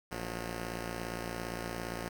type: tone pair together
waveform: 5% pulse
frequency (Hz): 57.44 / 180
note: A#1 / F#3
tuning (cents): -25 / -47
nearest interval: octave + minor sixth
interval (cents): 1978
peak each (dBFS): -27 / -30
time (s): 0.11-2.09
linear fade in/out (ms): 10
effects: none